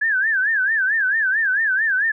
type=tone with vibrato; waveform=sine; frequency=1655 Hz; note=G#6; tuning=6 cents flat; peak=-16 dBFS; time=0.01-2.12 s; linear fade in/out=10 ms; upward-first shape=sine; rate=4.5 Hz; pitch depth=170 cents each way; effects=none